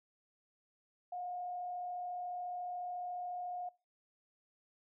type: tone with frequency modulation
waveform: sine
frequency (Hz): 717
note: F5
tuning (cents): +45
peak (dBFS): -39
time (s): 1.12-3.69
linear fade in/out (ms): 5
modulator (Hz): 34.1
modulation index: 0.33
effects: noise-tail reverb RT60 0.3 s tail -23 dB re dry